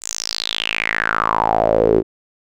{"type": "tone with band-pass filter sweep", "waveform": "sawtooth", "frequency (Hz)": 55, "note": "A1", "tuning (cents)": 0, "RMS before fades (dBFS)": -18, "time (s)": [0.01, 2.03], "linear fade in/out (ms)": 50, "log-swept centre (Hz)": [7700, 360], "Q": 6.2, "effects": []}